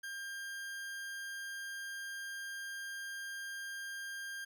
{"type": "tone", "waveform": "40% pulse", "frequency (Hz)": 1600, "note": "G6", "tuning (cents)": 35, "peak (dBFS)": -40, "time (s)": [0.03, 4.45], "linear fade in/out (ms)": 10, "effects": []}